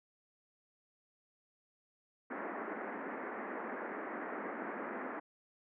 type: band-pass noise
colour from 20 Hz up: pink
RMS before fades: -42 dBFS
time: 2.3-5.2 s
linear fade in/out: 10 ms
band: 220 to 2000 Hz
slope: 48 dB/octave
effects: none